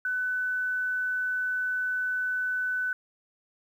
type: tone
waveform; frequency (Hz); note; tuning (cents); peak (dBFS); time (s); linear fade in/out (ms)
sine; 1500; F#6; +23; -26; 0.05-2.93; 2
effects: 10-bit